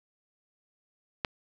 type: click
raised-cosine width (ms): 0.3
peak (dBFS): -12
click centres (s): 1.248
effects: none